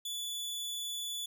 sawtooth tone, 3454 Hz, A7, 33 cents flat, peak -33 dBFS, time 0.05-1.26 s, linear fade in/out 5 ms, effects none

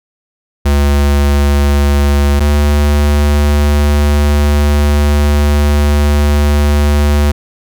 square tone pair in turn, 71.4 / 73.15 Hz, D2 / D2, -48 / -6 cents, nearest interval unison, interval 42 cents, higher second, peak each -8 dBFS, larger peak neither, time 0.65-2.4 / 2.4-7.32 s, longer second, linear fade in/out 10 ms, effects none

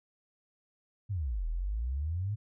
sine exponential two-way sweep, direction down then up, 109.5 to 38.67 to 109.5 Hz, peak -30 dBFS, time 1.09-2.36 s, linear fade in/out 20 ms, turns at 1.47 s, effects none

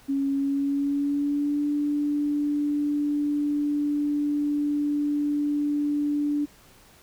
sine tone with pitch glide, 276 to 292.4 Hz, C#4 to D4, -7 to -7 cents, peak -22 dBFS, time 0.08-6.46 s, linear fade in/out 20 ms, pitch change +100 cents, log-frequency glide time 0.33-1.66 s, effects pink hiss -54 dBFS RMS until 7.02 s

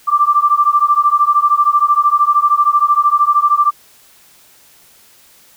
sine beating tone pair, 1171 / 1184 Hz, D6 / D6, -5 / +14 cents, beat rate 13 Hz, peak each -12 dBFS, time 0.07-3.71 s, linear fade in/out 20 ms, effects white hiss -47 dBFS RMS until 5.56 s

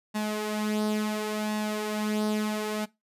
sawtooth tone with flanger, 212.8 Hz, G#3, 42 cents sharp, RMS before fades -29 dBFS, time 0.14-2.86 s, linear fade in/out 20 ms, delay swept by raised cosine 1.1 to 4.5 ms, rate 0.71 Hz, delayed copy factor +0.55, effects noise-tail reverb RT60 0.2 s tail -21 dB re dry + resampled to 32000 Hz

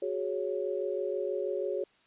sine chord, F# suspended second, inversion none, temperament just, 370 / 416.2 / 555 Hz, F#4 / G#4 / C#5, 0 / +4 / +2 cents, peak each -34 dBFS, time 0.02-1.84 s, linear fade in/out 5 ms, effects white hiss -65 dBFS RMS until 2.06 s + resampled to 8000 Hz

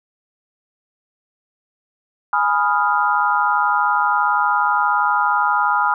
sine chord, F half-diminished seventh, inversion first, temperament equal, 830.6 / 987.8 / 1244.5 / 1396.9 Hz, Ab5 / Cb6 / Eb6 / F6, 0 / 0 / 0 / 0 cents, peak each -20 dBFS, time 2.33-5.94 s, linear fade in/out 2 ms, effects none

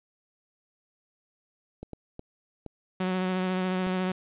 clicks, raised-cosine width 2 ms, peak -25 dBFS, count 5, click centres 1.83 / 1.933 / 2.194 / 2.663 / 3.868 s
sawtooth tone with vibrato, 185 Hz, F#3, in tune, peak -22 dBFS, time 3-4.12 s, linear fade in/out 5 ms, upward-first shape sine, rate 14 Hz, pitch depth 18 cents each way
effects resampled to 8000 Hz + 9-bit

